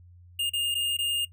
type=tone with dropouts; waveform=square; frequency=2827 Hz; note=F7; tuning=20 cents sharp; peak=-26 dBFS; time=0.39-1.25 s; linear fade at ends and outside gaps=5 ms; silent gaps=0.496-0.534 / 0.744-0.751 / 0.969-0.987 s; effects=noise-tail reverb RT60 0.1 s tail -18 dB re dry + added 88 Hz sine -49 dBFS peak until 1.32 s